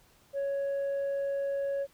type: tone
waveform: sine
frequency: 556 Hz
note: C#5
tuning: 5 cents sharp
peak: -26 dBFS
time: 0.33-1.87 s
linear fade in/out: 50 ms
effects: tanh soft clip ceiling -28 dBFS + pink hiss -63 dBFS RMS until 1.93 s